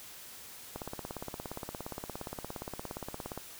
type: click train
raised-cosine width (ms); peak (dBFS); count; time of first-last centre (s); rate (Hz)
1; -24; 46; 0.76-3.376; 17.2
effects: white hiss -49 dBFS RMS until 3.59 s